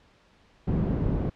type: low-pass noise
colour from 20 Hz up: white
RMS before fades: -26 dBFS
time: 0.67-1.3 s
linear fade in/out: 10 ms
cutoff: 200 Hz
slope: 12 dB/octave
effects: pink hiss -60 dBFS RMS until 1.35 s + low-pass 4000 Hz 12 dB/octave